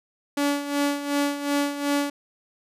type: tone with tremolo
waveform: sawtooth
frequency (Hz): 286.2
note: D4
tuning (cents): -45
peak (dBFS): -16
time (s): 0.37-2.1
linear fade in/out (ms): 5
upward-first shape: sine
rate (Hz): 2.7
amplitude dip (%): 70
effects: resampled to 32000 Hz